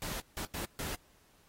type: noise bursts at uneven times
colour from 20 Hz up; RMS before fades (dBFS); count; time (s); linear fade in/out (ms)
pink; -39; 4; 0.02-0.2 / 0.37-0.45 / 0.54-0.65 / 0.79-0.95; 0
effects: pink hiss -66 dBFS RMS until 1.48 s + AAC 48 kbps